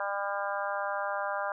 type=harmonic tone; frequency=200.3 Hz; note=G3; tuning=38 cents sharp; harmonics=3 / 4 / 5 / 6 / 7 / 8; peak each=-35 / -36 / -37 / -38 / -38 / -39 dBFS; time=0-1.52 s; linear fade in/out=2 ms; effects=none